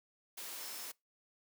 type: tone in noise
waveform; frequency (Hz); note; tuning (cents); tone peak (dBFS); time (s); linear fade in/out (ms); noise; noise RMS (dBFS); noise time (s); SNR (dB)
sine; 5274; E8; 0; -52; 0.6-0.86; 10; white; -45; 0.37-0.92; -10
effects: noise-tail reverb RT60 0.2 s tail -24 dB re dry + high-pass 300 Hz 12 dB/octave